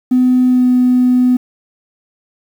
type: tone with pitch glide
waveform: triangle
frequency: 252.5 to 250.2 Hz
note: B3 to B3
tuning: +39 to +23 cents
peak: -4 dBFS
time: 0.11-1.37 s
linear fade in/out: 10 ms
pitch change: -16 cents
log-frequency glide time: 0.48-0.66 s
effects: tanh soft clip ceiling -5 dBFS + 7-bit